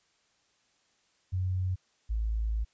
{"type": "tone pair in turn", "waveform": "sine", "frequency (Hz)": [92.5, 54.67], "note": ["F#2", "A1"], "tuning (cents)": [0, -10], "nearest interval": "major sixth", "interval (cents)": 910, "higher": "first", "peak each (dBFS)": -27, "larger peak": "neither", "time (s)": [[1.32, 1.76], [2.09, 2.65]], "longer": "second", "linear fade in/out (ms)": 20, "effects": ["white hiss -70 dBFS RMS until 2.73 s", "resampled to 16000 Hz"]}